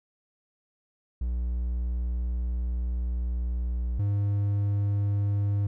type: tone pair in turn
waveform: triangle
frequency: 60.3 / 101.41 Hz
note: B1 / G#2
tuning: -41 / -41 cents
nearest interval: major sixth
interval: 900 cents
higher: second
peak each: -24 / -21 dBFS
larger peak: second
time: 1.21-3.99 / 3.99-5.67 s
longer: first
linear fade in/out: 5 ms
effects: none